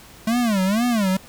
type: tone with vibrato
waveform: square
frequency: 214 Hz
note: A3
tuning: 48 cents flat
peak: -18 dBFS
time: 0.27-1.17 s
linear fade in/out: 5 ms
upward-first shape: sine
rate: 2.1 Hz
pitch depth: 240 cents each way
effects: pink hiss -45 dBFS RMS until 1.28 s